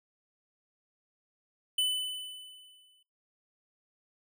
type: tone with exponential decay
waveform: square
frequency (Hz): 3006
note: F#7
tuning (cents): +27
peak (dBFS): -25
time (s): 1.78-3.03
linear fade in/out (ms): 5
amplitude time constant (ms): 270
effects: noise-tail reverb RT60 0.6 s tail -26 dB re dry